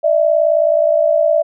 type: tone pair together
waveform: sine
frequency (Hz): 596.8 / 656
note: D5 / E5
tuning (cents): +28 / -9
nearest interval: major second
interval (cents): 163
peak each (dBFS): -13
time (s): 0.03-1.43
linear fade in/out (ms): 20
effects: none